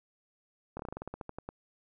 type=slowing click train; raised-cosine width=1 ms; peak=-25 dBFS; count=14; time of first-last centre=0.77-1.49 s; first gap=24 ms; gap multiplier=1.13; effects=none